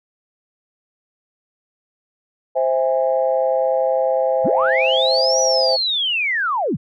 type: chord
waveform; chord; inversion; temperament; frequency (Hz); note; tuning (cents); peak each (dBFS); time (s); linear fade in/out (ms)
sine; C augmented; none; just; 523.3 / 654.1 / 817.6; C5 / E5 / G#5; 0 / -14 / -27; -17 / -20 / -23; 2.55-5.77; 20
type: linear two-way sweep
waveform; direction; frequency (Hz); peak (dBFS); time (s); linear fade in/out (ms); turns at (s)
sine; up then down; 85.4 to 5920 to 85.4; -17; 4.44-6.77; 20; 5.4
effects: tanh soft clip ceiling -4 dBFS